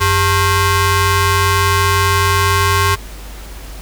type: ring-modulated tone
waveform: sawtooth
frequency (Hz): 493.9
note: B4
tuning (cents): 0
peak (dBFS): -4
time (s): 0-2.96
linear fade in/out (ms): 20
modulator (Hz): 586
effects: added 50 Hz sine -29 dBFS peak until 3.81 s + pink hiss -36 dBFS RMS until 3.81 s